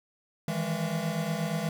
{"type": "tone cluster", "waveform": "square", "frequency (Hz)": [157.6, 166, 205.7, 672], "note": ["D#3", "E3", "G#3", "E5"], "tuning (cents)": [23, 12, -16, 33], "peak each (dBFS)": [-35, -33, -35, -38], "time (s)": [0.48, 1.69], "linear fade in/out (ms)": 2, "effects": ["10-bit"]}